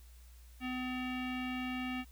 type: tone with low-pass filter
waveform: square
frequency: 253.6 Hz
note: B3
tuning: 46 cents sharp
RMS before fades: -38 dBFS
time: 0.6-2.05 s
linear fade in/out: 50 ms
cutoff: 2600 Hz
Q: 4.8
effects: added 60 Hz sine -53 dBFS peak until 2.11 s + white hiss -65 dBFS RMS until 2.11 s